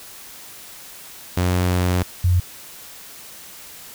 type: tone pair in turn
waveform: sawtooth / sine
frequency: 90.2 / 89.37 Hz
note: F#2 / F2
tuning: -44 / +40 cents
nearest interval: unison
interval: 16 cents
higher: first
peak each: -13 dBFS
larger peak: neither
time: 1.37-2.03 / 2.24-2.4 s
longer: first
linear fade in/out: 5 ms
effects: white hiss -40 dBFS RMS until 3.94 s